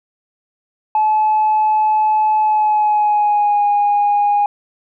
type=tone with pitch glide; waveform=sine; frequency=860 to 821.6 Hz; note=A5 to G#5; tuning=-40 to -19 cents; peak=-10 dBFS; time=0.95-4.46 s; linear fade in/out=2 ms; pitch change=-79 cents; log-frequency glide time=2.4-3.66 s; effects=tanh soft clip ceiling -8 dBFS